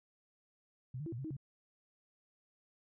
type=tone with pitch steps; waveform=sine; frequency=127.3 / 150.7 / 334.1 / 116.4 / 134.3 / 315.9 / 136.1 Hz; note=C3 / D3 / E4 / A#2 / C3 / D#4 / C#3; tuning=-47 / +45 / +23 / -2 / +46 / +26 / -31 cents; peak=-39 dBFS; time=0.94-1.367 s; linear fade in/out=5 ms; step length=61 ms; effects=none